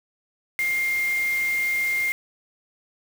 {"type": "tone in noise", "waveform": "sine", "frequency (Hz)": 2115, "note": "C7", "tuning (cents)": 18, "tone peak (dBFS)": -21, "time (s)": [0.59, 2.12], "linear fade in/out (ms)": 0, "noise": "white", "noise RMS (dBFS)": -37, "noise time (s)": [0.59, 2.12], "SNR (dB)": 13, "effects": []}